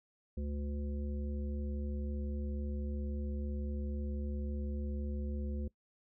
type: harmonic tone with a mistuned harmonic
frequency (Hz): 72.3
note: D2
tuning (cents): -27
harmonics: 1 / 3 / 5 / 7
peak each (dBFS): -36 / -42 / -49 / -51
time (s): 0.37-5.68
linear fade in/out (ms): 5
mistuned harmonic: 1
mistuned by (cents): -30
effects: noise-tail reverb RT60 0.1 s tail -20 dB re dry